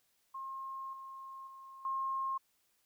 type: tone with level steps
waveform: sine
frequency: 1070 Hz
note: C6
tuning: 38 cents sharp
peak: -40 / -45 / -49 / -33 dBFS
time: 0.34-2.38 s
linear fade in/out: 10 ms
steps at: 0.93 / 1.47 / 1.85 s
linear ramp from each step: 2 ms
effects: white hiss -75 dBFS RMS until 2.85 s